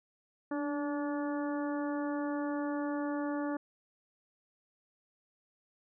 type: harmonic tone with a mistuned harmonic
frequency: 288.5 Hz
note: D4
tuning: 31 cents flat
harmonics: 1 / 2 / 3 / 4 / 5 / 6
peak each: -33 / -39 / -43 / -45 / -47 / -49 dBFS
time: 0.51-3.57 s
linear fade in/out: 5 ms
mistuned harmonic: 1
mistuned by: +26 cents
effects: none